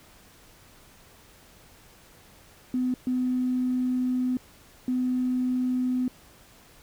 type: tone bursts at uneven times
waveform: triangle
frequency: 252.6 Hz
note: B3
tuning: 39 cents sharp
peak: -19 dBFS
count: 3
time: 2.74-2.94 / 3.07-4.37 / 4.88-6.08 s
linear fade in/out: 2 ms
effects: tanh soft clip ceiling -21 dBFS + pink hiss -54 dBFS RMS until 6.82 s